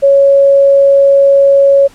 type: tone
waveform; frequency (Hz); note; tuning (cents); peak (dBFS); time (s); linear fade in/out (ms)
sine; 555; C#5; +2; -3; 0.02-1.88; 20
effects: pink hiss -42 dBFS RMS until 1.94 s + low-pass 10000 Hz 12 dB/octave